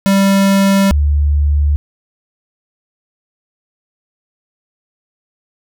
square / sine tone pair in turn, 196 / 72.91 Hz, G3 / D2, 0 / -12 cents, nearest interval octave + perfect fourth, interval 1712 cents, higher first, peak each -9 dBFS, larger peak neither, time 0.06-0.91 / 0.91-1.76 s, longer neither, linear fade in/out 0 ms, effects none

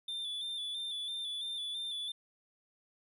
triangle tone with vibrato, 3520 Hz, A7, in tune, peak -35 dBFS, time 0.08-2.12 s, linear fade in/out 5 ms, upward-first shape square, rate 3 Hz, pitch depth 34 cents each way, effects none

